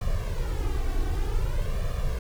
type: noise with flanger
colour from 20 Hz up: brown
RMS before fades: -26 dBFS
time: 0.01-2.19 s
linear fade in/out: 5 ms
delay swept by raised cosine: 1.7 to 2.65 ms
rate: 0.53 Hz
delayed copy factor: +0.85
effects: none